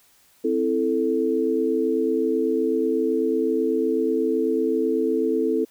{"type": "chord", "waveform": "sine", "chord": "A minor", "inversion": "first", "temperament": "equal", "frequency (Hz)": [261.6, 329.6, 440], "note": ["C4", "E4", "A4"], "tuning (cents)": [0, 0, 0], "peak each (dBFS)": [-25, -24, -22], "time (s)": [0.44, 5.65], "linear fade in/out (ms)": 10, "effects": ["white hiss -58 dBFS RMS until 5.7 s"]}